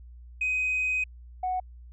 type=tone pair in turn; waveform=sine; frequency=2512 / 738.7 Hz; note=D#7 / F#5; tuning=+16 / -3 cents; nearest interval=octave + major sixth; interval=2119 cents; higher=first; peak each=-23 / -25 dBFS; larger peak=first; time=0.41-1.04 / 1.43-1.6 s; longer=first; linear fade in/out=5 ms; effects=tanh soft clip ceiling -21 dBFS + added 60 Hz sine -44 dBFS peak until 1.92 s